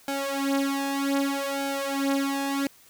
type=tone with flanger; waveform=sawtooth; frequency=276.5 Hz; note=C#4; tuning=4 cents flat; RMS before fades=-27 dBFS; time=0.08-2.67 s; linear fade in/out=2 ms; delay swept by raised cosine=1.3 to 4.8 ms; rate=0.64 Hz; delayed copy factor=+0.9; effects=white hiss -55 dBFS RMS until 2.89 s